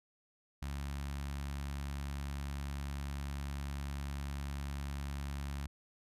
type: tone with notch filter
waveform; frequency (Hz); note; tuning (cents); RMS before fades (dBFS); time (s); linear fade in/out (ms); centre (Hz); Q
sawtooth; 70; C#2; +18; -40; 0.62-5.67; 5; 450; 0.75
effects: resampled to 32000 Hz